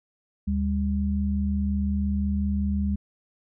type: tone pair together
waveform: sine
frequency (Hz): 75.2 / 200.8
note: D2 / G3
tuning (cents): +42 / +42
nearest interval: octave + perfect fourth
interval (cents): 1700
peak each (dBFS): -25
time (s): 0.47-2.96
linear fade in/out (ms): 10
effects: none